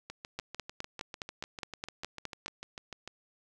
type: two click trains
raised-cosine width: 0.2 ms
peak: -19 / -24 dBFS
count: 11 / 21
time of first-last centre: 0.39-2.46 / 0.1-3.076 s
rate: 4.83 / 6.72 Hz
effects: none